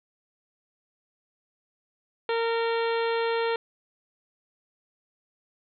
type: harmonic tone with a mistuned harmonic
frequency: 460 Hz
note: A#4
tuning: 23 cents flat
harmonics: 1 / 2 / 3 / 4 / 5 / 6 / 7 / 8 / 9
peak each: -25 / -31 / -35 / -37 / -39 / -41 / -42 / -43 / -44 dBFS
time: 2.29-3.56 s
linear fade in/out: 2 ms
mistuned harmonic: 8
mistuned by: -46 cents
effects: none